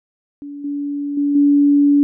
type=tone with level steps; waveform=sine; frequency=286.6 Hz; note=D4; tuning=42 cents flat; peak=-28 / -20 / -14 / -9 dBFS; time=0.42-2.03 s; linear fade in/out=0 ms; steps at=0.64 / 1.17 / 1.35 s; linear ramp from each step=5 ms; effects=none